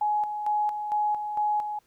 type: tone with tremolo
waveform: sine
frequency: 840 Hz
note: G#5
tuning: 19 cents sharp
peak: -22 dBFS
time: 0.01-1.79 s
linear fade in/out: 5 ms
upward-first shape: square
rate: 2.2 Hz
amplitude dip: 55%
effects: pink hiss -67 dBFS RMS until 1.86 s